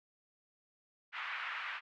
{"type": "band-pass noise", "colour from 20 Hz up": "pink", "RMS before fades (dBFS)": -41, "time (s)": [1.12, 1.81], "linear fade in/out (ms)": 50, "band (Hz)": [1200, 2600], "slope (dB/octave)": 24, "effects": []}